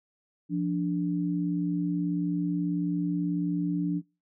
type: tone pair together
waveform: sine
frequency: 173.62 / 292 Hz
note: F3 / D4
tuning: -10 / -10 cents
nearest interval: major sixth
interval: 900 cents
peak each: -28 dBFS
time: 0.49-4.02 s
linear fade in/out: 50 ms
effects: noise-tail reverb RT60 0.3 s tail -25 dB re dry